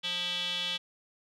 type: tone with band-pass filter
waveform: square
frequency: 177.7 Hz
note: F3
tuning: 30 cents sharp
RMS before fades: -33 dBFS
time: 0.03-0.78 s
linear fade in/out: 20 ms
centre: 3300 Hz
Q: 6.9
effects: none